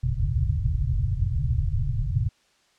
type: low-pass noise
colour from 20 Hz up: white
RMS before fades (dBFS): -24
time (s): 0.03-2.29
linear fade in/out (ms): 10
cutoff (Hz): 140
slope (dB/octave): 96
effects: white hiss -63 dBFS RMS until 2.78 s + low-pass 6000 Hz 12 dB/octave